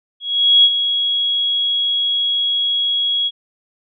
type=tone with ADSR envelope; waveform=sine; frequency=3322 Hz; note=G#7; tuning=in tune; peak=-6 dBFS; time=0.2-3.31 s; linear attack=440 ms; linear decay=53 ms; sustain=-9 dB; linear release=43 ms; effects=none